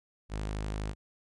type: tone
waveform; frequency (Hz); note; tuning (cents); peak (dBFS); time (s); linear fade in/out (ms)
sawtooth; 52.1; G#1; +6; -29; 0.29-0.95; 50
effects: resampled to 22050 Hz